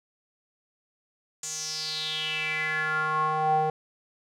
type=tone with band-pass filter sweep; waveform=square; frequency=155.56 Hz; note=D#3; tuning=in tune; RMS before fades=-28 dBFS; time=1.43-3.7 s; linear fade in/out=2 ms; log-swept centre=7200 to 650 Hz; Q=5.9; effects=none